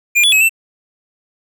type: tone with pitch steps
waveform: square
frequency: 2408 / 3422 / 2561 / 2670 Hz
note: D7 / A7 / D#7 / E7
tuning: +43 / -49 / +49 / +22 cents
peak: -9 dBFS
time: 0.15-0.494 s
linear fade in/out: 20 ms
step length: 86 ms
effects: none